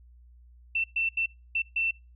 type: tone bursts at uneven times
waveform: sine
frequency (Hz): 2684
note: E7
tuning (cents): +31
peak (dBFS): -24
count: 5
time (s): 0.75-0.84 / 0.96-1.09 / 1.17-1.26 / 1.55-1.62 / 1.76-1.91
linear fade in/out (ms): 5
effects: noise-tail reverb RT60 0.3 s tail -26 dB re dry + added 60 Hz sine -51 dBFS peak until 2.15 s